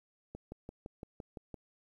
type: click train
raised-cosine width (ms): 2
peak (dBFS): -30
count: 8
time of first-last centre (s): 0.35-1.543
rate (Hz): 5.87
effects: 11-bit